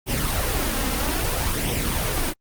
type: noise with flanger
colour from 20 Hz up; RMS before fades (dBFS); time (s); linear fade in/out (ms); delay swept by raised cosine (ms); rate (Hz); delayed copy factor
pink; -23; 0.06-2.34; 50; 0.34 to 3.84; 0.61; +0.55
effects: Opus 32 kbps